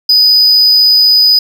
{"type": "tone", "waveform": "triangle", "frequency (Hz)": 4978, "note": "D#8", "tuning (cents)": 0, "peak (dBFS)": -3, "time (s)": [0.09, 1.39], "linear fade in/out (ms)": 5, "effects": []}